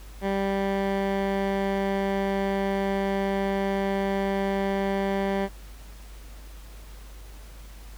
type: tone with low-pass filter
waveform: 15% pulse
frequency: 196 Hz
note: G3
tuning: in tune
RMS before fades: -26 dBFS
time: 0.21-5.49 s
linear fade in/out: 50 ms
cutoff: 2400 Hz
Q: 0.71
effects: added 50 Hz sine -41 dBFS peak until 7.97 s + pink hiss -51 dBFS RMS until 7.97 s